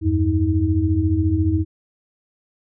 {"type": "tone cluster", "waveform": "sine", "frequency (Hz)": [82.8, 97.1, 317.2], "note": ["E2", "G2", "D#4"], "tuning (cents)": [8, -16, 33], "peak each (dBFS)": -20, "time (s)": [0.01, 1.65], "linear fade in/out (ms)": 50, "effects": []}